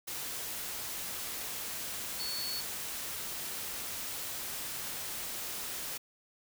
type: tone in noise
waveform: sine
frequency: 4424 Hz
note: C#8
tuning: 4 cents flat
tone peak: -36 dBFS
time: 2.19-2.61 s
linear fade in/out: 10 ms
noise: white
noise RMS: -39 dBFS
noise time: 0.07-5.98 s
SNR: 0 dB
effects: none